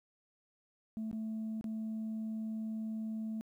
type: tone with dropouts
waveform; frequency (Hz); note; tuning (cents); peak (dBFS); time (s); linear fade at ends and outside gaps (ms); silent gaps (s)
sine; 220; A3; 0; -34; 0.97-3.41; 0; 1.113-1.129 / 1.611-1.642
effects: tanh soft clip ceiling -34 dBFS + 12-bit